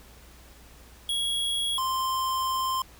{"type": "tone pair in turn", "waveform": "square", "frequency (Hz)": [3322, 1046.4], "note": ["G#7", "C6"], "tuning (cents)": [0, 0], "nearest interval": "octave + minor sixth", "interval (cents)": 2000, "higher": "first", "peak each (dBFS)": -26, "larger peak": "neither", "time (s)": [[1.09, 1.78], [1.78, 2.82]], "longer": "second", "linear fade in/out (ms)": 2, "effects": ["added 60 Hz sine -51 dBFS peak until 2.99 s", "pink hiss -53 dBFS RMS until 2.99 s"]}